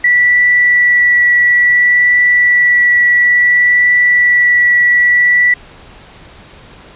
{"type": "tone with vibrato", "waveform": "sine", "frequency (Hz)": 1954, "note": "B6", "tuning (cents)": -19, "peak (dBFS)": -6, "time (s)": [0.04, 5.54], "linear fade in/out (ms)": 5, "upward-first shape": "triangle", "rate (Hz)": 0.58, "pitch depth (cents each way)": 9, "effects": ["pink hiss -38 dBFS RMS until 6.95 s", "resampled to 8000 Hz"]}